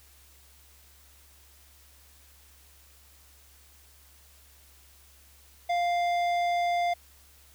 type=tone with tanh clipping; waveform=sine; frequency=698.5 Hz; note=F5; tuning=in tune; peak=-26 dBFS; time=5.69-6.94 s; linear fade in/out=10 ms; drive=13 dB; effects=added 69 Hz sine -58 dBFS peak until 7.54 s + white hiss -58 dBFS RMS until 7.54 s